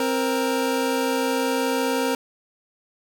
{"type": "tone pair together", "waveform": "25% pulse", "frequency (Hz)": [263.9, 468.3], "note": ["C4", "A#4"], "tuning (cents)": [15, 8], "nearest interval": "minor seventh", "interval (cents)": 993, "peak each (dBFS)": -20, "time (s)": [0, 2.15], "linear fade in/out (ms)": 2, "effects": []}